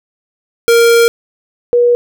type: tone pair in turn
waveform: square / sine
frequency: 466.2 / 482.1 Hz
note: A#4 / B4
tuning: 0 / -42 cents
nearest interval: minor second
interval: 58 cents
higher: second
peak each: -6 dBFS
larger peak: neither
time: 0.68-1.08 / 1.73-1.95 s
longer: first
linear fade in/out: 0 ms
effects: none